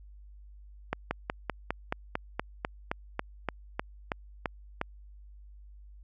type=slowing click train; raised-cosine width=0.5 ms; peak=-14 dBFS; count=16; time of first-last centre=0.93-4.814 s; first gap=180 ms; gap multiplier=1.05; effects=added 50 Hz sine -48 dBFS peak until 6.03 s